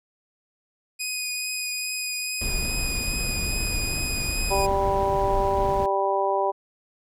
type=tone with vibrato; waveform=15% pulse; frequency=2489 Hz; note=D#7; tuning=in tune; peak=-20 dBFS; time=0.99-4.67 s; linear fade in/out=20 ms; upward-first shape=triangle; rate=2.4 Hz; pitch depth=14 cents each way
type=noise; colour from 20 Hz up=brown; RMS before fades=-29 dBFS; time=2.41-5.86 s; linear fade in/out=2 ms
type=harmonic tone; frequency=196 Hz; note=G3; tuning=in tune; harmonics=2 / 3 / 4 / 5; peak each=-26 / -26 / -26 / -26 dBFS; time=4.5-6.52 s; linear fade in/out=20 ms
effects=none